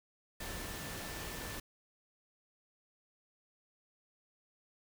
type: tone in noise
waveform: sine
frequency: 1771 Hz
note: A6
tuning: 11 cents sharp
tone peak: -52 dBFS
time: 0.4-1.6 s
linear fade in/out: 5 ms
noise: pink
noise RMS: -43 dBFS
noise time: 0.4-1.6 s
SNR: -12 dB
effects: none